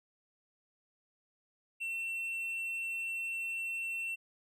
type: tone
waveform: triangle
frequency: 2702 Hz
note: E7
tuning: 42 cents sharp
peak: -33 dBFS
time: 1.8-4.16 s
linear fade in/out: 20 ms
effects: none